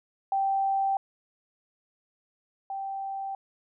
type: tone pair in turn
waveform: sine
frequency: 781 / 781 Hz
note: G5 / G5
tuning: -7 / -7 cents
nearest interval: unison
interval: 0 cents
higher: neither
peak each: -23 / -31 dBFS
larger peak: first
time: 0.32-0.97 / 2.7-3.35 s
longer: neither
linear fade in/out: 2 ms
effects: none